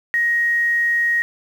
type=tone with quantisation; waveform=sine; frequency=1880 Hz; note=A#6; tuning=14 cents sharp; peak=-15 dBFS; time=0.14-1.22 s; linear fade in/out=0 ms; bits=7; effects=none